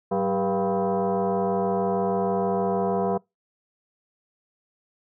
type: tone with frequency modulation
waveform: sine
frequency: 103.83 Hz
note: G#2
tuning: in tune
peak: -21 dBFS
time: 0.11-3.18 s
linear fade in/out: 10 ms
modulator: 294 Hz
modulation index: 2.6
effects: noise-tail reverb RT60 0.2 s tail -25 dB re dry